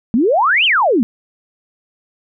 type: exponential two-way sweep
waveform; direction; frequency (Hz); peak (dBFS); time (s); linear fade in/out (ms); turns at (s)
sine; up then down; 209.4 to 3228 to 209.4; -10; 0.14-1.03; 0; 0.65
effects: none